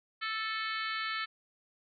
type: harmonic tone with a mistuned harmonic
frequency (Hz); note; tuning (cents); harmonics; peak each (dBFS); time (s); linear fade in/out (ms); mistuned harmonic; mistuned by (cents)
440; A4; 0; 3 / 4 / 5 / 6 / 7 / 8 / 9 / 10; -37 / -38 / -40 / -47 / -43 / -48 / -45 / -46; 0.21-1.26; 20; 6; -37
effects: none